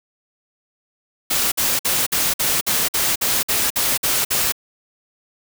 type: noise bursts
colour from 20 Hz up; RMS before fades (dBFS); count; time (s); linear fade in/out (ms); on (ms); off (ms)
white; -19; 12; 1.3-4.523; 10; 220; 53
effects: none